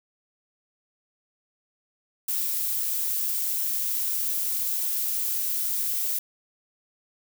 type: noise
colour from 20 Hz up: violet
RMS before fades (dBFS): -27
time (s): 2.28-6.19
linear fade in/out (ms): 5
effects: none

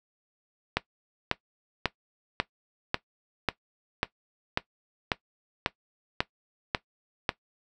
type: click train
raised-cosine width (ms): 0.3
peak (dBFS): -7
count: 13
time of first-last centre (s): 0.77-7.292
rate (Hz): 1.84
effects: noise-tail reverb RT60 0.1 s tail -17 dB re dry

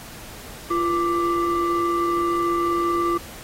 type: ring-modulated tone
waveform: triangle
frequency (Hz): 415.3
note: G#4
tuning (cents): 0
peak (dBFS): -14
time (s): 0.7-3.18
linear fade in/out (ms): 10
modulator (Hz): 759
effects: pink hiss -40 dBFS RMS until 3.43 s + AAC 48 kbps

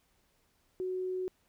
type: tone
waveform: sine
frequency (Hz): 370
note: F#4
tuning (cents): 0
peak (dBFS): -32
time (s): 0.8-1.28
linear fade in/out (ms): 0
effects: pink hiss -72 dBFS RMS until 1.48 s

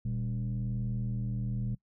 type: tone with frequency modulation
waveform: sine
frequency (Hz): 119.4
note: A#2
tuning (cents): +42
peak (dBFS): -29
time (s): 0.05-1.75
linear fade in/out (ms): 5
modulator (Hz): 79.2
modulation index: 0.87
effects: noise-tail reverb RT60 0.1 s tail -22 dB re dry + tanh soft clip ceiling -26 dBFS

